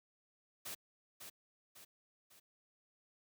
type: noise with echo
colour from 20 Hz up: white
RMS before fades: -45 dBFS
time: 0.65-0.75 s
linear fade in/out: 10 ms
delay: 550 ms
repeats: 3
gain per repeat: -6 dB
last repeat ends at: 2.4 s
effects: high-pass 80 Hz 12 dB/octave